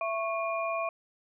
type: tone cluster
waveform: sine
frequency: 666 / 1103 / 2421 Hz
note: E5 / C#6 / D#7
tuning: +18 / -9 / -48 cents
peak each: -31 / -33 / -37 dBFS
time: 0.01-0.89 s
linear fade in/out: 2 ms
effects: none